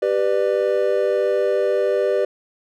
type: chord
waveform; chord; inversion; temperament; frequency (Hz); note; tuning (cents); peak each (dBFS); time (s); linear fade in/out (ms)
triangle; G major; none; equal with one note detuned; 392 / 493.9 / 595.5; G4 / B4 / D5; 0 / 0 / +24; -19; 0.02-2.25; 5
effects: none